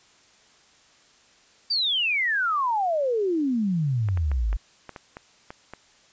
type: exponential sweep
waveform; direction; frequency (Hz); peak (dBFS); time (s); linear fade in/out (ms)
sine; down; 4775 to 46.25; -21; 1.7-4.57; 10
type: clicks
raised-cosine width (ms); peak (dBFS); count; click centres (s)
0.5; -22; 9; 4.087 / 4.174 / 4.316 / 4.529 / 4.893 / 4.962 / 5.169 / 5.505 / 5.736
effects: white hiss -57 dBFS RMS until 6.12 s + resampled to 16000 Hz